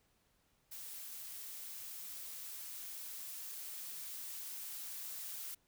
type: noise with level ramp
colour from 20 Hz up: blue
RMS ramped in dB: -48 to -45 dBFS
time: 0.71-5.55 s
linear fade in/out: 10 ms
effects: pink hiss -75 dBFS RMS until 5.67 s